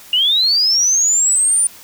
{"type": "linear sweep", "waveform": "sine", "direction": "up", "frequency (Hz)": [2821, 9397], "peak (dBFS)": -11, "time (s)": [0.13, 1.67], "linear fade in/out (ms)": 2, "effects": ["white hiss -40 dBFS RMS until 1.83 s"]}